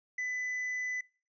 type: tone with tanh clipping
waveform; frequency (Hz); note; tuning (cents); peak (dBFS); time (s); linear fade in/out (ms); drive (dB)
sine; 2000; B6; +21; -33; 0.18-1.01; 5; 4
effects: noise-tail reverb RT60 0.4 s tail -25 dB re dry + resampled to 16000 Hz